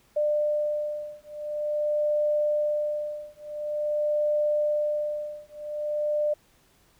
sine beating tone pair, 597 / 597.47 Hz, D5 / D5, +28 / +30 cents, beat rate 0.47 Hz, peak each -27 dBFS, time 0.16-6.34 s, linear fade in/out 10 ms, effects pink hiss -62 dBFS RMS until 6.99 s

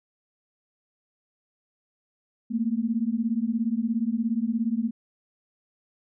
sine beating tone pair, 220 / 237 Hz, A3 / A#3, 0 / +29 cents, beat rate 17 Hz, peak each -26 dBFS, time 2.5-4.91 s, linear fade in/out 20 ms, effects none

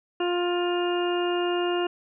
harmonic tone, 352.2 Hz, F4, 15 cents sharp, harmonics 1 / 2 / 3 / 4 / 5 / 7 / 8, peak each -24 / -31 / -35 / -36 / -42 / -44 / -34 dBFS, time 0.2-1.87 s, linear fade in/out 5 ms, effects none

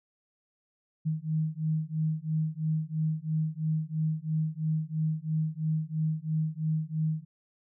sine beating tone pair, 155.56 / 158.56 Hz, D#3 / D#3, 0 / +33 cents, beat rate 3 Hz, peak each -30 dBFS, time 1.05-7.25 s, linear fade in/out 20 ms, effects none

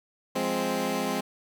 15% pulse chord, F minor, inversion none, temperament equal, 174.61 / 207.7 / 261.6 Hz, F3 / Ab3 / C4, 0 / 0 / 0 cents, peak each -28 / -24 / -23 dBFS, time 0.35-1.21 s, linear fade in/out 10 ms, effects none

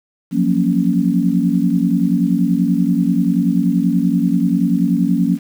sine chord, Gb major seventh, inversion third, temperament equal, 174.61 / 185 / 233.1 / 277.2 Hz, F3 / Gb3 / Bb3 / Db4, 0 / 0 / 0 / 0 cents, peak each -18 dBFS, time 0.31-5.39 s, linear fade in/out 50 ms, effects 7-bit

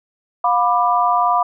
sine chord, B diminished, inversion second, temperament just, 711.2 / 987.8 / 1185.3 Hz, F5 / B5 / D6, +31 / 0 / +16 cents, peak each -17 / -17 / -18 dBFS, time 0.44-1.43 s, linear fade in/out 5 ms, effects none

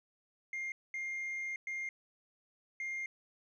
sine tone bursts at uneven times, 2116 Hz, C7, 19 cents sharp, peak -34 dBFS, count 4, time 0.53-0.72 / 0.94-1.56 / 1.67-1.89 / 2.8-3.06 s, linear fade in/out 2 ms, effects tanh soft clip ceiling -35 dBFS

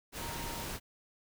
sine tone in noise, 932 Hz, A#5, 1 cent flat, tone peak -45 dBFS, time 0.17-0.68 s, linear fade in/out 50 ms, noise pink, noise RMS -40 dBFS, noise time 0.12-0.8 s, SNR -8 dB, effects none

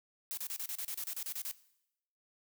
blue noise bursts, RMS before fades -39 dBFS, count 13, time 0.31-1.513 s, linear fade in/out 0 ms, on 63 ms, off 32 ms, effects noise-tail reverb RT60 0.8 s tail -18 dB re dry

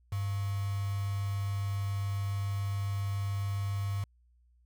sine tone with quantisation, 99.6 Hz, G2, 28 cents sharp, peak -30 dBFS, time 0.12-4.04 s, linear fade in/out 5 ms, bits 7, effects added 60 Hz sine -62 dBFS peak until 4.65 s

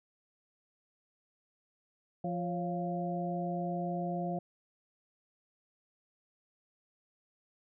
harmonic tone with a mistuned harmonic, 174.61 Hz, F3, in tune, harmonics 1 / 2 / 3 / 4, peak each -35 / -41 / -41 / -37 dBFS, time 2.24-4.39 s, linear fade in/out 5 ms, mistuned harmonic 3, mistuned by +76 cents, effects none

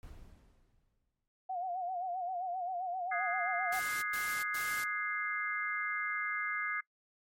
brown noise with exponential decay, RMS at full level -47 dBFS, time 0.03-1.28 s, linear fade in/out 0 ms, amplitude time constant 270 ms
sine tone with vibrato, 726 Hz, F#5, 33 cents flat, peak -34 dBFS, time 1.49-3.8 s, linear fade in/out 10 ms, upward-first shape sine, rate 7.6 Hz, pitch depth 82 cents each way
sine chord, Ab dominant seventh, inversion second, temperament equal, 1244.5 / 1480 / 1661.2 / 2093 Hz, Eb6 / Gb6 / Ab6 / C7, 0 / 0 / 0 / 0 cents, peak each -39 / -43 / -37 / -37 dBFS, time 3.11-6.81 s, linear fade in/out 10 ms
white noise bursts, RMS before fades -42 dBFS, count 3, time 3.72-4.84 s, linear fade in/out 5 ms, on 300 ms, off 110 ms
effects noise-tail reverb RT60 0.1 s tail -21 dB re dry + MP3 64 kbps

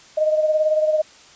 sine beating tone pair, 617 / 635 Hz, D#5 / D#5, -15 / +35 cents, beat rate 18 Hz, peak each -16 / -24 dBFS, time 0.17-1.02 s, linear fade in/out 10 ms, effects white hiss -47 dBFS RMS until 1.35 s + resampled to 16000 Hz

